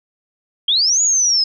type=linear two-way sweep; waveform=sine; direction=up then down; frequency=3145 to 6890 to 5050 Hz; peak=-12 dBFS; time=0.68-1.44 s; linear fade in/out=5 ms; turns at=1.02 s; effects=none